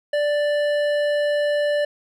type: tone with hard clipping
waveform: sine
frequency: 587.3 Hz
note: D5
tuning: in tune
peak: -20 dBFS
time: 0.13-1.85 s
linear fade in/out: 5 ms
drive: 11 dB
effects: none